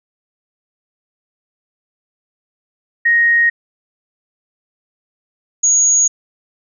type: tone pair in turn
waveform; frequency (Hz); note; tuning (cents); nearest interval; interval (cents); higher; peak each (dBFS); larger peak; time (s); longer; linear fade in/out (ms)
sine; 1871 / 6680; A#6 / G#8; +6 / +9; octave + minor seventh; 2203; second; -9; neither; 3.05-3.5 / 5.63-6.08; neither; 10
effects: none